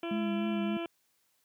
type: harmonic tone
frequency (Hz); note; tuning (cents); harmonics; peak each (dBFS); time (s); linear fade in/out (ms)
337.2; E4; +39; 1 / 2 / 3 / 4 / 5 / 7 / 8 / 9 / 10; -35 / -40 / -47 / -47 / -52 / -46 / -50 / -48 / -58; 0.03-0.86; 2
type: tone with vibrato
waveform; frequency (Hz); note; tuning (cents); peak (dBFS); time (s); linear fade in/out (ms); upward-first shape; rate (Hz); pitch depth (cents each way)
sine; 207.7; G#3; 0; -30; 0.11-0.77; 2; triangle; 3.4; 53
effects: white hiss -73 dBFS RMS until 1.44 s + high-pass 80 Hz 12 dB/octave